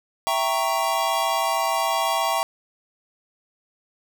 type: chord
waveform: square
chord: E diminished seventh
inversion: none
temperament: equal with one note detuned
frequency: 665 / 784 / 932.3 / 1108.7 Hz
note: E5 / G5 / Bb5 / Db6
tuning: +15 / 0 / 0 / 0 cents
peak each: -27 dBFS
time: 0.27-2.43 s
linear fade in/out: 0 ms
effects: none